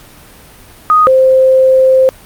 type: tone pair in turn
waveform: sine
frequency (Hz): 1244.5 / 523.2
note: D#6 / C5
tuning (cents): 0 / 0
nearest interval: octave + minor third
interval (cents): 1500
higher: first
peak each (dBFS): -4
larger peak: neither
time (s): 0.9-1.07 / 1.07-2.09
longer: second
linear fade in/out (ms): 0
effects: pink hiss -38 dBFS RMS until 2.25 s + Opus 48 kbps